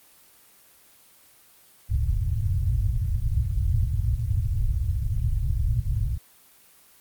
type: low-pass noise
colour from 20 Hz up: white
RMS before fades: -24 dBFS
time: 1.89-6.18 s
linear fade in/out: 10 ms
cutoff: 120 Hz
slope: 48 dB/octave
effects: white hiss -55 dBFS RMS until 7 s + Opus 24 kbps

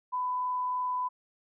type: tone with frequency modulation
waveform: sine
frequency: 1000 Hz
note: B5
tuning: 21 cents sharp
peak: -28 dBFS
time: 0.12-1.09 s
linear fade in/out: 20 ms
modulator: 23.1 Hz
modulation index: 0.22
effects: none

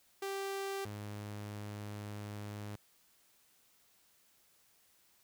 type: tone pair in turn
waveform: sawtooth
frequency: 392 / 103.83 Hz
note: G4 / G#2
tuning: 0 / 0 cents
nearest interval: octave + major seventh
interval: 2300 cents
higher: first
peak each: -33 / -38 dBFS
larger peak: first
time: 0.22-0.85 / 0.85-2.76 s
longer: second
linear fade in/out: 5 ms
effects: white hiss -69 dBFS RMS until 5.23 s

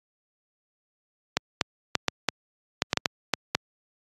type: clicks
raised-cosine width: 0.2 ms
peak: -3 dBFS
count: 11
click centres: 1.37 / 1.612 / 1.953 / 2.083 / 2.287 / 2.821 / 2.931 / 2.973 / 3.058 / 3.337 / 3.55 s
effects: high-pass 100 Hz 12 dB/octave + AAC 32 kbps

